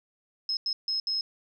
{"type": "tone bursts at uneven times", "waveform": "sine", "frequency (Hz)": 5160, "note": "E8", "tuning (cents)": -38, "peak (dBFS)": -26, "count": 4, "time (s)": [[0.49, 0.57], [0.66, 0.73], [0.88, 1], [1.07, 1.21]], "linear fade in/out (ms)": 2, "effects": []}